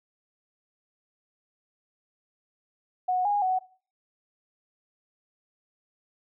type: tone with pitch steps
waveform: sine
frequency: 734 / 820 / 745 Hz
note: F#5 / G#5 / F#5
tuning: -14 / -22 / +12 cents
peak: -22 dBFS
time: 3.08-3.59 s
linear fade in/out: 10 ms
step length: 170 ms
effects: noise-tail reverb RT60 0.4 s tail -19 dB re dry